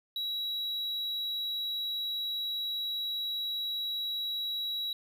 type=tone; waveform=triangle; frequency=3885 Hz; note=B7; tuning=29 cents flat; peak=-30 dBFS; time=0.16-4.93 s; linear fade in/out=2 ms; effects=none